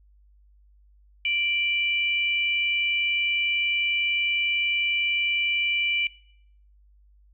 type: tone pair together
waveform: sine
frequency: 2349 / 2960 Hz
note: D7 / F#7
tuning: 0 / 0 cents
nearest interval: major third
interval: 400 cents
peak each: -24 / -27 dBFS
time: 1.25-6.07 s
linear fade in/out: 2 ms
effects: noise-tail reverb RT60 0.7 s tail -20 dB re dry + added 50 Hz sine -54 dBFS peak until 7.33 s